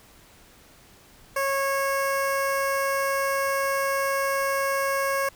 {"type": "tone with notch filter", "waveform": "15% pulse", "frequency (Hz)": 548, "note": "C#5", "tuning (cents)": -20, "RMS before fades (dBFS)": -25, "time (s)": [1.36, 5.29], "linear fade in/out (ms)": 5, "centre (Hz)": 3800, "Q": 0.95, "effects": ["pink hiss -53 dBFS RMS until 5.35 s"]}